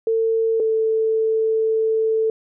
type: tone pair in turn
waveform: sine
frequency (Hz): 450 / 442.8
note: A4 / A4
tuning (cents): +39 / +11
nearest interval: unison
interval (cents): 28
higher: first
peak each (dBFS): -16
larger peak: neither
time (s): 0.07-0.6 / 0.6-2.3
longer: second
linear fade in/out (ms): 2
effects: none